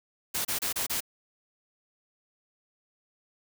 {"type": "noise bursts", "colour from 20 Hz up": "white", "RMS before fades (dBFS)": -30, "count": 5, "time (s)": [0.34, 1.006], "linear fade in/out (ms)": 10, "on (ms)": 110, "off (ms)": 29, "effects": []}